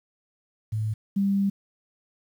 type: tone pair in turn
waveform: sine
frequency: 108.5 / 197.84 Hz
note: A2 / G3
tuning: -24 / +16 cents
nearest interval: minor seventh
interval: 1040 cents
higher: second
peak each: -24 / -20 dBFS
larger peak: second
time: 0.72-0.94 / 1.16-1.5 s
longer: second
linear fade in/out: 10 ms
effects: 9-bit